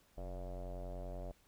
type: tone with low-pass filter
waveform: square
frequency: 45.23 Hz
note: F#1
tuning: 39 cents flat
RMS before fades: -44 dBFS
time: 0.17-1.32 s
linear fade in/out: 10 ms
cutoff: 630 Hz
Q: 6.2
effects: pink hiss -70 dBFS RMS until 1.47 s

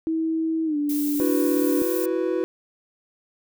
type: tone with pitch glide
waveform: sine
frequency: 322.6 to 292.4 Hz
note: E4 to D4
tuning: -37 to -7 cents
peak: -21 dBFS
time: 0.07-1.82 s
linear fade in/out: 0 ms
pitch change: -170 cents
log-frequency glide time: 0.65-0.77 s
type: noise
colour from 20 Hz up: violet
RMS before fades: -32 dBFS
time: 0.89-2.06 s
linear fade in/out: 5 ms
type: chord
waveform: triangle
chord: E suspended second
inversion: none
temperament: equal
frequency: 329.6 / 370 / 493.9 Hz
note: E4 / F#4 / B4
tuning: 0 / 0 / 0 cents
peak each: -24 / -23 / -25 dBFS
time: 1.2-2.44 s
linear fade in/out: 0 ms
effects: none

